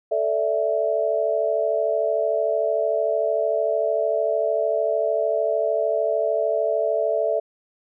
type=chord; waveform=sine; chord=A suspended fourth; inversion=none; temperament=just; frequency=440 / 586.7 / 660 Hz; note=A4 / D5 / E5; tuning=0 / -2 / +2 cents; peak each=-25 / -24 / -22 dBFS; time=0.11-7.4 s; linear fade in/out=10 ms; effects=none